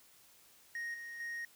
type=tone with level steps; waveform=triangle; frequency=1868 Hz; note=A#6; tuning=3 cents sharp; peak=-36 / -42 / -37 dBFS; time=0.75-1.45 s; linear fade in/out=2 ms; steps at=0.94 / 1.2 s; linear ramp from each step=2 ms; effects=white hiss -63 dBFS RMS until 1.55 s